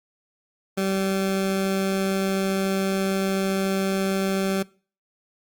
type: tone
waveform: 20% pulse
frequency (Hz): 193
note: G3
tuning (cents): -27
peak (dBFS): -17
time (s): 0.77-4.63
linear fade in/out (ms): 10
effects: noise-tail reverb RT60 0.4 s tail -22 dB re dry + Opus 48 kbps